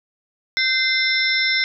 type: tone cluster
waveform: sine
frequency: 1546 / 2074 / 3584 / 4039 / 5310 Hz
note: G6 / C7 / A7 / B7 / E8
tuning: -24 / -16 / +31 / +38 / +12 cents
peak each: -26 / -19 / -25 / -28 / -23 dBFS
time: 0.57-1.64 s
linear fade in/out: 0 ms
effects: none